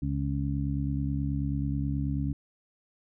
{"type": "harmonic tone", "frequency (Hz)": 69.3, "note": "C#2", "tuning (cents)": 0, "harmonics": [1, 2, 3, 4], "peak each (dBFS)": [-32, -30, -37, -33], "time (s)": [0.02, 2.33], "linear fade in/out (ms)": 5, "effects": []}